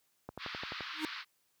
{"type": "click train", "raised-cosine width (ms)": 1, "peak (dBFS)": -27, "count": 7, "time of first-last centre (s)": [0.29, 0.807], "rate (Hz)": 11.6}
{"type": "band-pass noise", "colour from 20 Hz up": "pink", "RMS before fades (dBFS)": -43, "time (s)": [0.38, 1.25], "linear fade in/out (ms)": 50, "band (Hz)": [1100, 4700], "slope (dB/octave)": 48}
{"type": "tone with exponential growth", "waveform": "square", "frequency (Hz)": 311.1, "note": "D#4", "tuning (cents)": 0, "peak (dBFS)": -30, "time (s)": [0.93, 1.05], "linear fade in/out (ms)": 1, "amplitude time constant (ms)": 25}
{"effects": ["white hiss -75 dBFS RMS until 1.6 s", "high-pass 60 Hz 12 dB/octave"]}